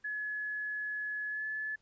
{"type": "tone with pitch glide", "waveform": "sine", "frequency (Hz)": [1700, 1725.7], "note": ["G#6", "A6"], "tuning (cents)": [40, -34], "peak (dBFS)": -34, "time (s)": [0.04, 1.76], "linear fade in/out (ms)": 10, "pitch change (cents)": 26, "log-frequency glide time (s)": [1.29, 1.45], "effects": ["pink hiss -73 dBFS RMS until 1.81 s", "resampled to 16000 Hz"]}